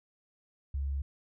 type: tone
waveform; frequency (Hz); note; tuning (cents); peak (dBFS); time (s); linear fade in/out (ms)
sine; 69.3; C#2; 0; -30; 0.74-1.02; 5
effects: none